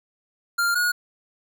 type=tone pair in turn; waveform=square; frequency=1396.9 / 1446.5 Hz; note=F6 / F#6; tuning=0 / -40 cents; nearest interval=minor second; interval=60 cents; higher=second; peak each=-20 dBFS; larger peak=neither; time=0.58-0.75 / 0.75-0.92 s; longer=neither; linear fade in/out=10 ms; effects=none